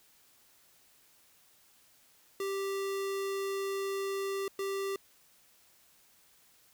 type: tone bursts at uneven times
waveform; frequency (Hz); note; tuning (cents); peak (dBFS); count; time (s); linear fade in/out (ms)
square; 392; G4; 0; -33; 2; 2.4-4.48 / 4.59-4.96; 2
effects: white hiss -64 dBFS RMS until 6.73 s